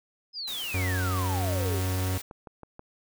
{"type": "exponential sweep", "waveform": "sine", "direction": "down", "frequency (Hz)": [5170, 354.9], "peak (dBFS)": -32, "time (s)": [0.33, 1.82], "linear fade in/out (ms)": 50}
{"type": "noise", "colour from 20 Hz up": "white", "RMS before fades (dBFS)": -39, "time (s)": [0.47, 2.22], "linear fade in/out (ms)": 10}
{"type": "tone with pitch glide", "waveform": "45% pulse", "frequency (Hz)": [92.4, 93.1], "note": ["F#2", "F#2"], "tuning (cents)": [-2, 11], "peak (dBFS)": -26, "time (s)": [0.74, 2.18], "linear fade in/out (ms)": 5, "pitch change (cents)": 13, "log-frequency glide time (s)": [1.19, 2.06]}
{"type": "click train", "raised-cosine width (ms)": 1, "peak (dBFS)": -29, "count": 6, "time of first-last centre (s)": [1.99, 2.794], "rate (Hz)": 6.22}
{"effects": []}